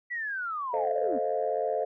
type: linear sweep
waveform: sine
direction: down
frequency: 1975.5 to 220 Hz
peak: -30 dBFS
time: 0.1-1.19 s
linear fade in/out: 20 ms
type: chord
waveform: sine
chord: F dominant seventh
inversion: first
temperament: equal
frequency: 440 / 523.3 / 622.3 / 698.5 Hz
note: A4 / C5 / Eb5 / F5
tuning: 0 / 0 / 0 / 0 cents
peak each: -31 dBFS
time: 0.73-1.85 s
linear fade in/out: 10 ms
effects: tanh soft clip ceiling -17 dBFS